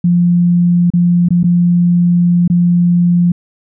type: tone with dropouts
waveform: sine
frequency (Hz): 174.61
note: F3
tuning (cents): 0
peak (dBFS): -7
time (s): 0.04-3.32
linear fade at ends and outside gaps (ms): 5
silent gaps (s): 0.903-0.936 / 1.287-1.305 / 1.432-1.441 / 2.478-2.499
effects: none